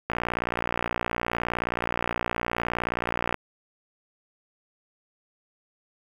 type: click train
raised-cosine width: 0.5 ms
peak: -11 dBFS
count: 193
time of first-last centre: 0.1-3.343 s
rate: 59.2 Hz
effects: 7-bit